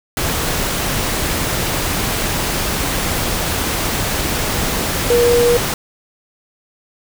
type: tone in noise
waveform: sine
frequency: 478.7 Hz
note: A#4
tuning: 46 cents sharp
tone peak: -10 dBFS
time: 5.1-5.57 s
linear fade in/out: 2 ms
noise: pink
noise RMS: -19 dBFS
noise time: 0.17-5.74 s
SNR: +6 dB
effects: none